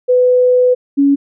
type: tone pair in turn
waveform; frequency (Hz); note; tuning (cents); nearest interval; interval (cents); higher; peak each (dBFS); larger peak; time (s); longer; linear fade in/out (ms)
sine; 499.7 / 280.4; B4 / C#4; +20 / +20; minor seventh; 1000; first; -7; neither; 0.08-0.75 / 0.97-1.16; first; 20
effects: none